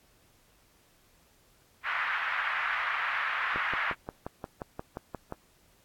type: band-pass noise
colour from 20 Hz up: pink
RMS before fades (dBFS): -31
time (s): 1.83-3.95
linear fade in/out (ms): 50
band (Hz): 1200 to 2100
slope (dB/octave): 24
type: click train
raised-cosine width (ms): 1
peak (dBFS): -21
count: 11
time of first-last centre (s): 3.56-5.324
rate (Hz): 5.67
effects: pink hiss -64 dBFS RMS until 5.84 s + AAC 64 kbps